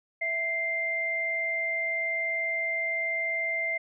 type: tone pair together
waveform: sine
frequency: 659.3 / 2093 Hz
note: E5 / C7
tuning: 0 / 0 cents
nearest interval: octave + minor sixth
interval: 2000 cents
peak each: -35 / -27 dBFS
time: 0.21-3.78 s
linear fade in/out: 10 ms
effects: none